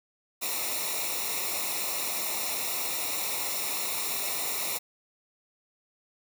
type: noise with comb filter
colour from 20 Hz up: white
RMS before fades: -31 dBFS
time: 0.41-4.79 s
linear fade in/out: 20 ms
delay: 0.63 ms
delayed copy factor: -0.8
effects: none